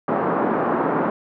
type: band-pass noise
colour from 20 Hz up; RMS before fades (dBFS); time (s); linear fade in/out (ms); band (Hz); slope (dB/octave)
pink; -21; 0.08-1.1; 2; 200 to 1300; 24
effects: none